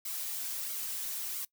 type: noise with flanger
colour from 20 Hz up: blue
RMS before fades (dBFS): -37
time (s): 0.05-1.45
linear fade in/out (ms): 5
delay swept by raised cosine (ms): 1.1 to 6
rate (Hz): 1.5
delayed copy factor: -0.75
effects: noise-tail reverb RT60 0.1 s tail -22 dB re dry